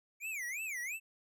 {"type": "tone with vibrato", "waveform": "square", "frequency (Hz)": 2254, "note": "C#7", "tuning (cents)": 28, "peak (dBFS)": -38, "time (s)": [0.2, 1], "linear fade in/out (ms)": 50, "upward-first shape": "sine", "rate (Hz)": 2.9, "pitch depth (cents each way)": 290, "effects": []}